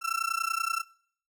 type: tone with amplitude modulation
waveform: 35% pulse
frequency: 1343 Hz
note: E6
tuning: 32 cents sharp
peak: -22 dBFS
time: 0.01-0.84 s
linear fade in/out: 50 ms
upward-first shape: sine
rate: 30.4 Hz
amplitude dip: 95%
effects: noise-tail reverb RT60 0.6 s tail -23 dB re dry